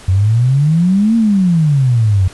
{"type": "exponential two-way sweep", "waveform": "sine", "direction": "up then down", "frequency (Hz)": [90.4, 232.7, 90.4], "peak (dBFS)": -8, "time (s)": [0.08, 2.28], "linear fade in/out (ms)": 5, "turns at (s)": 1.16, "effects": ["pink hiss -37 dBFS RMS until 2.33 s", "resampled to 24000 Hz"]}